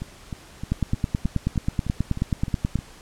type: two click trains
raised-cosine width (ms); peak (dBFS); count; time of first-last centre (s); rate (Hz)
5; -9 / -18; 20 / 10; 0.72-2.756 / 0.02-2.789; 9.33 / 3.25
effects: pink hiss -47 dBFS RMS until 3.01 s + low-pass 10000 Hz 12 dB/octave